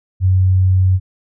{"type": "tone", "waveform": "sine", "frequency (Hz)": 93.3, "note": "F#2", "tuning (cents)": 15, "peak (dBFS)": -9, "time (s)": [0.2, 1], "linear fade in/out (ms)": 50, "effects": []}